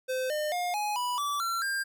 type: tone with pitch steps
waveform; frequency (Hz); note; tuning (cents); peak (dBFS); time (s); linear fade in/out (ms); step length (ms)
square; 515 / 605.4 / 711.7 / 836.6 / 983.5 / 1156.1 / 1359.1 / 1597.7; C5 / D#5 / F5 / G#5 / B5 / D6 / F6 / G6; -28 / -48 / +33 / +12 / -7 / -28 / -48 / +33; -29; 0.08-1.84; 20; 220
effects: none